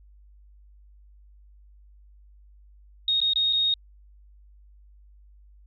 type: tone with dropouts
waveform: sine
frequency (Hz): 3729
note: A#7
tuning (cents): 0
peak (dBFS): -20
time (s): 3.08-3.74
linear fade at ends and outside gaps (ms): 2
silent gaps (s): 3.203-3.215 / 3.335-3.358 / 3.527-3.531
effects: added 50 Hz sine -50 dBFS peak until 5.66 s